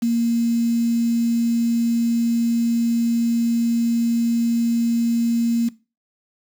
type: tone with quantisation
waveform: sine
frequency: 233.1 Hz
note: A#3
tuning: in tune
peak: -16 dBFS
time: 0.02-5.69 s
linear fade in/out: 10 ms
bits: 6
effects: noise-tail reverb RT60 0.3 s tail -19 dB re dry